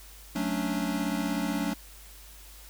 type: chord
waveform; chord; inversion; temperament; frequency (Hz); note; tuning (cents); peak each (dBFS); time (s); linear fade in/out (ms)
square; D major seventh; first; equal; 185 / 220 / 277.2 / 293.7; F#3 / A3 / C#4 / D4; 0 / 0 / 0 / 0; -34; 0.35-1.74; 10
effects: added 50 Hz sine -49 dBFS peak until 2.69 s + white hiss -51 dBFS RMS until 2.69 s